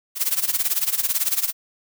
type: noise with tremolo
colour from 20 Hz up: blue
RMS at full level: -19 dBFS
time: 0.15-1.53 s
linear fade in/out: 50 ms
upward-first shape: sine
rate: 18 Hz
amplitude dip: 85%
effects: none